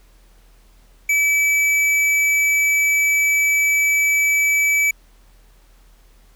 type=tone with hard clipping; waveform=triangle; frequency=2300 Hz; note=D7; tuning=37 cents flat; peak=-16 dBFS; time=1.09-4.91 s; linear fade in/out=5 ms; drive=15 dB; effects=added 40 Hz sine -48 dBFS peak until 6.35 s + pink hiss -57 dBFS RMS until 6.35 s